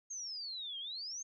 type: exponential two-way sweep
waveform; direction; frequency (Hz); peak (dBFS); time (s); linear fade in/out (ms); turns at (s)
sine; down then up; 6530 to 3136 to 6530; -40; 0.1-1.23; 10; 0.79
effects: none